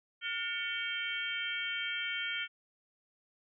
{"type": "harmonic tone with a mistuned harmonic", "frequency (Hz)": 450.2, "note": "A4", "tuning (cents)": 40, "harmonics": [3, 4, 5, 6, 7], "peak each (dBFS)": [-39, -44, -38, -46, -38], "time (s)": [0.21, 2.48], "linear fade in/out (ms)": 50, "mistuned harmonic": 3, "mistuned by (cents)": 100, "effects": []}